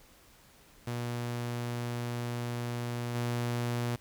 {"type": "tone with level steps", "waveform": "sawtooth", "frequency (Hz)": 120, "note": "B2", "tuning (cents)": -49, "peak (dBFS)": [-29, -26], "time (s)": [0.87, 3.96], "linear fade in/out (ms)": 5, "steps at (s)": 3.14, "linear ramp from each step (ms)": 20, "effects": ["pink hiss -59 dBFS RMS until 4 s"]}